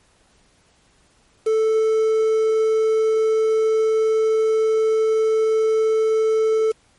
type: tone with quantisation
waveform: triangle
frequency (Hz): 440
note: A4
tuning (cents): 0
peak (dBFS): -13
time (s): 1.46-6.72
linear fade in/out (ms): 10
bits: 6
effects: pink hiss -58 dBFS RMS until 6.98 s + MP3 48 kbps